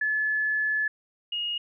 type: tone pair in turn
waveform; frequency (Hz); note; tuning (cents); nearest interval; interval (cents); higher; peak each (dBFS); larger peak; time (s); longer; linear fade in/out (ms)
sine; 1722 / 2867; A6 / F7; -38 / +45; major sixth; 883; second; -23 / -27; first; 0.01-0.88 / 1.32-1.58; first; 5
effects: none